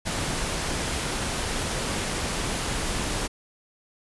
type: noise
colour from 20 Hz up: pink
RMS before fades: -28 dBFS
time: 0.05-3.28 s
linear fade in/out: 20 ms
effects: resampled to 24000 Hz